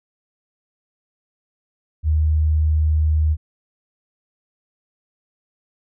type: tone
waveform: sine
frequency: 77.4 Hz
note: D#2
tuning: 9 cents flat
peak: -14 dBFS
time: 2.03-3.37 s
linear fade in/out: 50 ms
effects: none